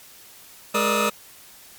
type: tone cluster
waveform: 25% pulse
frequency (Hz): 209.9 / 475.2 / 591 / 1252 / 1297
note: G#3 / A#4 / D5 / D#6 / E6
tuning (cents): +19 / +33 / +11 / +10 / -28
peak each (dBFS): -22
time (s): 0.74-1.1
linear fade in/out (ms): 10
effects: white hiss -47 dBFS RMS until 1.78 s + MP3 96 kbps